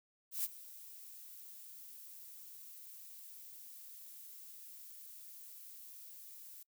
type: noise with ADSR envelope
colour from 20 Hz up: violet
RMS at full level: -35 dBFS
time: 0.31-6.63 s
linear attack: 130 ms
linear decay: 32 ms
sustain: -18 dB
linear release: 4 ms
effects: noise-tail reverb RT60 0.1 s tail -25 dB re dry